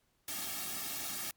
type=noise with comb filter; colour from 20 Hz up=white; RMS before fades=-39 dBFS; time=0.28-1.31 s; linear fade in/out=2 ms; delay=2 ms; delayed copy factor=-0.9; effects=pink hiss -75 dBFS RMS until 1.36 s + MP3 96 kbps